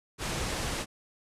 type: low-pass noise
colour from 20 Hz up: pink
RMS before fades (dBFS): -33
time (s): 0.18-0.86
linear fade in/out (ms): 50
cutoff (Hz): 10000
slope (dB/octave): 24
effects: resampled to 32000 Hz